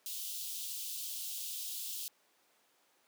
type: high-pass noise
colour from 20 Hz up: white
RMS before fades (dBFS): -41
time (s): 0.06-2.08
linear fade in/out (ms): 0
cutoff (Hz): 2900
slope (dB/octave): 48
effects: pink hiss -70 dBFS RMS until 3.07 s + high-pass 400 Hz 12 dB/octave